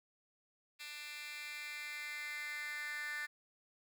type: tone with high-pass filter sweep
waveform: 10% pulse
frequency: 296.5 Hz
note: D4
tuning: 17 cents sharp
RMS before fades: -44 dBFS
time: 0.79-3.27 s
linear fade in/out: 20 ms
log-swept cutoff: 2700 to 1800 Hz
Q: 5.2
effects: none